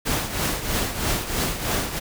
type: noise with tremolo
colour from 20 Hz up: pink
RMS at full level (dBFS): -22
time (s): 0.05-2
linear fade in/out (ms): 20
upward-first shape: triangle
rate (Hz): 3.1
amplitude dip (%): 70
effects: none